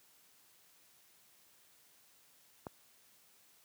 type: click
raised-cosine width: 1 ms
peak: -27 dBFS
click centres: 2.668 s
effects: white hiss -66 dBFS RMS until 3.64 s + high-pass 80 Hz 12 dB/octave